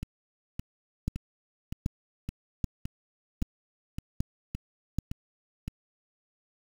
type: two click trains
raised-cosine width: 5 ms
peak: -15 / -22 dBFS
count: 6 / 11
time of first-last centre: 1.08-4.986 / 0.03-5.68 s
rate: 1.28 / 1.77 Hz
effects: 7-bit